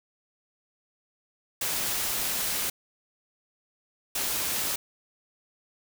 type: noise bursts at uneven times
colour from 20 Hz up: white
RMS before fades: -29 dBFS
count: 2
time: 1.61-2.7 / 4.15-4.76 s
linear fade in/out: 5 ms
effects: none